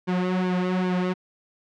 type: tone with flanger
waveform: sawtooth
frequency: 182.7 Hz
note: F#3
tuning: 22 cents flat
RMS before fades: -24 dBFS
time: 0.07-1.14 s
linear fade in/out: 20 ms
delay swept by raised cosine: 1.5 to 4.3 ms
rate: 2.5 Hz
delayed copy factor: -0.8
effects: low-pass 3000 Hz 12 dB/octave